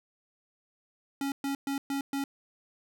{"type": "tone bursts", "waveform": "square", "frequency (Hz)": 276.9, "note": "C#4", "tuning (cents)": -2, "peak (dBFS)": -30, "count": 5, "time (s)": [1.21, 2.24], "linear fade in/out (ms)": 2, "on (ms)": 110, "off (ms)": 120, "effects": []}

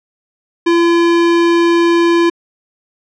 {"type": "tone", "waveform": "square", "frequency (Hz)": 340, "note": "F4", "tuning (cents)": -46, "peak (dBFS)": -9, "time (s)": [0.66, 2.3], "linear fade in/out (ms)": 10, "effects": ["low-pass 4000 Hz 12 dB/octave"]}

